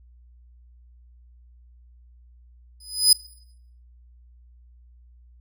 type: tone with exponential growth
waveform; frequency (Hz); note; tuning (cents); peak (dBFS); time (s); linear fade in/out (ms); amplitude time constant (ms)
25% pulse; 5000; D#8; +8; -4; 2.8-3.13; 5; 70
effects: noise-tail reverb RT60 0.7 s tail -20 dB re dry + added 60 Hz sine -49 dBFS peak until 5.4 s